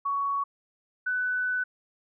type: tone pair in turn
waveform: sine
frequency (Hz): 1119 / 1497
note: C#6 / F#6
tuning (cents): +16 / +20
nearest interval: perfect fourth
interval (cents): 504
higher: second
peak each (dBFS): -25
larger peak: neither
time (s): 0.05-0.44 / 1.06-1.64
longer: second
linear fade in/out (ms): 10
effects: none